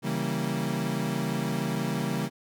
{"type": "chord", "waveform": "35% pulse", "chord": "C# diminished seventh", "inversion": "none", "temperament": "equal with one note detuned", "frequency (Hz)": [138.59, 164.81, 195.43, 233.1], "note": ["C#3", "E3", "G3", "Bb3"], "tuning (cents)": [0, 0, -5, 0], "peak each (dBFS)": -31, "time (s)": [0.02, 2.3], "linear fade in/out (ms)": 50, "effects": []}